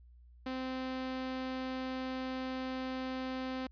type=tone; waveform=sawtooth; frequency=259.4 Hz; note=C4; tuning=15 cents flat; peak=-32 dBFS; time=0.46-3.67 s; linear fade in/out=5 ms; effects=added 60 Hz sine -55 dBFS peak until 3.71 s + resampled to 11025 Hz